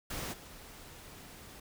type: noise with level steps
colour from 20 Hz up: pink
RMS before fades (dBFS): -39 / -51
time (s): 0.1-1.6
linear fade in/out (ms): 5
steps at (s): 0.32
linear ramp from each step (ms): 20
effects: none